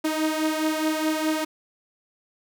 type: beating tone pair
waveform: sawtooth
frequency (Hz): 311.1 / 315.9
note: D#4 / D#4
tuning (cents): 0 / +26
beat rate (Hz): 4.8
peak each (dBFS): -20 / -24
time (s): 0.04-1.45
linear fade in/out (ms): 10
effects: none